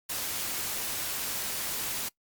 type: noise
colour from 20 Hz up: white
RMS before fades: -33 dBFS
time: 0.09-2.09 s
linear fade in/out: 10 ms
effects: noise-tail reverb RT60 0.1 s tail -23 dB re dry + Opus 48 kbps